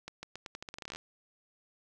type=accelerating click train; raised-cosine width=0.2 ms; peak=-24 dBFS; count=17; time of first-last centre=0.08-0.96 s; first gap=150 ms; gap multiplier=0.84; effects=none